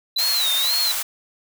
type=tone with vibrato; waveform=triangle; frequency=3951 Hz; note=B7; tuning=in tune; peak=-18 dBFS; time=0.16-0.92 s; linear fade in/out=5 ms; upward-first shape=sine; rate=2 Hz; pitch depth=150 cents each way
type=high-pass noise; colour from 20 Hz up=white; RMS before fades=-25 dBFS; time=0.18-1.03 s; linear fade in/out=10 ms; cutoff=640 Hz; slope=24 dB/octave
effects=none